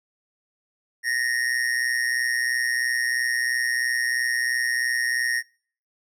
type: tone with amplitude modulation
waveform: square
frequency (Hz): 1855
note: A#6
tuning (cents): -9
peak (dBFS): -19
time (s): 1.03-5.43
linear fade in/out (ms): 50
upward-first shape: sine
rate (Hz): 123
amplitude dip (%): 75
effects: noise-tail reverb RT60 0.5 s tail -25 dB re dry + low-pass 12000 Hz 12 dB/octave